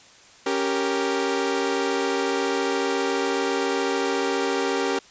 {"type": "chord", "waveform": "sawtooth", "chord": "G diminished", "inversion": "second", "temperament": "equal", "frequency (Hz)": [277.2, 392, 466.2], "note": ["Db4", "G4", "Bb4"], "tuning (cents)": [0, 0, 0], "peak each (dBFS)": [-24, -21, -23], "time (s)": [0.46, 4.99], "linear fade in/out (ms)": 5, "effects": ["white hiss -50 dBFS RMS until 5.1 s", "resampled to 16000 Hz"]}